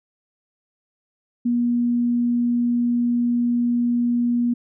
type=tone; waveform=sine; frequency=240 Hz; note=B3; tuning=49 cents flat; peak=-17 dBFS; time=1.45-4.54 s; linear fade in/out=10 ms; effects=none